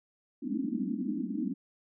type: band-pass noise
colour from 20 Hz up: white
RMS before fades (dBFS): -33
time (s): 0.42-1.54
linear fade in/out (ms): 10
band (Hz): 190 to 310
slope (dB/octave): 96
effects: none